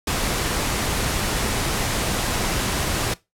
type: noise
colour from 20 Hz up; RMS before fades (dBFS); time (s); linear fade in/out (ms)
pink; -23; 0.07-3.14; 5
effects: noise-tail reverb RT60 0.2 s tail -19 dB re dry + low-pass 12000 Hz 12 dB/octave